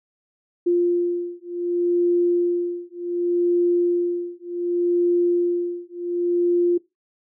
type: beating tone pair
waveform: sine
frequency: 349.2 / 349.87 Hz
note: F4 / F4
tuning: 0 / +3 cents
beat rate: 0.67 Hz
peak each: -21 dBFS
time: 0.66-6.78 s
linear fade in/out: 10 ms
effects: noise-tail reverb RT60 0.2 s tail -20 dB re dry